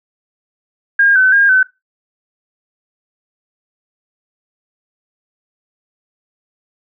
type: tone with vibrato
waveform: sine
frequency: 1568 Hz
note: G6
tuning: in tune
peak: -7 dBFS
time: 0.99-1.63 s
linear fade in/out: 5 ms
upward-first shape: square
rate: 3 Hz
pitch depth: 54 cents each way
effects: noise-tail reverb RT60 0.2 s tail -17 dB re dry